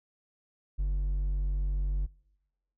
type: tone with hard clipping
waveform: sine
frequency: 47.11 Hz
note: F#1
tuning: 32 cents sharp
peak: -27 dBFS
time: 0.78-2.07 s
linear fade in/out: 20 ms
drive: 3 dB
effects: noise-tail reverb RT60 1.0 s tail -25 dB re dry